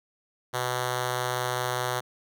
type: tone with notch filter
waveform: 5% pulse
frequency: 124.9 Hz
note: B2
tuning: 20 cents sharp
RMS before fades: -29 dBFS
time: 0.53-2.01 s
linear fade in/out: 20 ms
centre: 250 Hz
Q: 1.5
effects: none